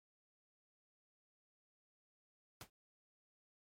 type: noise with exponential decay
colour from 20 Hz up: pink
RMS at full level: -45 dBFS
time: 2.61-2.7 s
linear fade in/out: 1 ms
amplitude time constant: 19 ms
effects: MP3 64 kbps